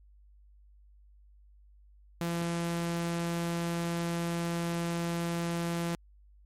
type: tone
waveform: sawtooth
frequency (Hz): 170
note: F3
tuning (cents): -46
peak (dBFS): -26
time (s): 2.21-5.95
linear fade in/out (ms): 0
effects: added 50 Hz sine -55 dBFS peak until 6.45 s + MP3 64 kbps